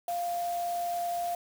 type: tone in noise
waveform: sine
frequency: 697 Hz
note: F5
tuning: 4 cents flat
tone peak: -29 dBFS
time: 0.08-1.35 s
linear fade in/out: 2 ms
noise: white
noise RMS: -45 dBFS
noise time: 0.08-1.35 s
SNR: +13 dB
effects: none